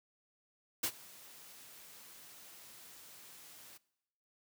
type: noise with ADSR envelope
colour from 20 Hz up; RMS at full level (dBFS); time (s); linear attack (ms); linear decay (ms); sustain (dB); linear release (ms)
white; -32; 0.83-3.78; 9; 70; -23; 14
effects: noise-tail reverb RT60 0.9 s tail -22 dB re dry + high-pass 100 Hz 12 dB/octave

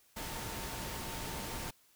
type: tone in noise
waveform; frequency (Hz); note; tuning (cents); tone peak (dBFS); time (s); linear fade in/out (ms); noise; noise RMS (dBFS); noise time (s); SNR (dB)
sine; 905; A5; +48; -49; 0.16-1.71; 10; pink; -41; 0.16-1.71; -11
effects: white hiss -67 dBFS RMS until 1.95 s

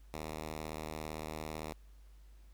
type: tone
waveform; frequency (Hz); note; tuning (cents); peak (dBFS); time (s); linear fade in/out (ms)
5% pulse; 77.78; D#2; 0; -29; 0.14-1.73; 0
effects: added 50 Hz sine -54 dBFS peak until 2.53 s + pink hiss -71 dBFS RMS until 2.53 s

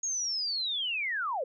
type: linear sweep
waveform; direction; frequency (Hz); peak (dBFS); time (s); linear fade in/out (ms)
sine; down; 6645 to 470; -29; 0.03-1.44; 5
effects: none

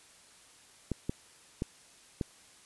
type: clicks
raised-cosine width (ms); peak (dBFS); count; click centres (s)
3; -18; 4; 0.917 / 1.095 / 1.621 / 2.212
effects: white hiss -58 dBFS RMS until 2.65 s + resampled to 24000 Hz

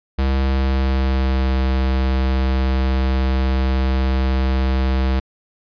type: tone with pitch glide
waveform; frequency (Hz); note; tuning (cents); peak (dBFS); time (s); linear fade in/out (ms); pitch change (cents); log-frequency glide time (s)
square; 66.8 to 65.46; C2 to C2; +36 to +1; -16; 0.18-5.2; 10; -35; 0.39-1.51
effects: resampled to 11025 Hz

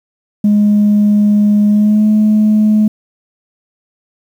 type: tone with pitch glide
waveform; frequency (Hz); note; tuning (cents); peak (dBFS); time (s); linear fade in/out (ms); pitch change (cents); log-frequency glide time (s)
sine; 207.7 to 213.5; G#3 to G#3; 0 to +48; -5; 0.44-2.88; 5; +48; 1.68-2.06
effects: tanh soft clip ceiling -4 dBFS + 7-bit

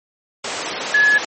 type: tone in noise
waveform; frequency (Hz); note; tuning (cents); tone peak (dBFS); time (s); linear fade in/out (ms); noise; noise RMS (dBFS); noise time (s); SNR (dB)
sine; 1700; G#6; +40; -10; 0.94-1.18; 5; pink; -23; 0.44-1.25; +10
effects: high-pass 400 Hz 12 dB/octave + MP3 32 kbps

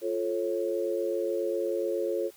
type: chord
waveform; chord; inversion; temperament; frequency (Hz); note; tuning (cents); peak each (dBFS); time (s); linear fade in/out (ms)
sine; F augmented; none; just; 349.2 / 436.5 / 545.7; F4 / A4 / C#5; 0 / -14 / -27; -31; 0.01-2.31; 50
effects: white hiss -56 dBFS RMS until 2.36 s

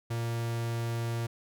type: tone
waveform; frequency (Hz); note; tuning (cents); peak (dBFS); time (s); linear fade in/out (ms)
45% pulse; 116.54; A#2; 0; -30; 0.1-1.27; 10
effects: none

